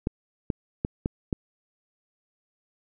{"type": "clicks", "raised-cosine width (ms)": 3, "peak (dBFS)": -12, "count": 5, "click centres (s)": [0.071, 0.502, 0.849, 1.059, 1.328], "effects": []}